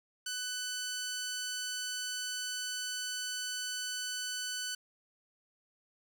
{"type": "tone", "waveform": "10% pulse", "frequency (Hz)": 1500, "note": "F#6", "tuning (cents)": 23, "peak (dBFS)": -27, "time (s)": [0.26, 4.75], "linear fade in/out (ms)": 5, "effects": ["11-bit"]}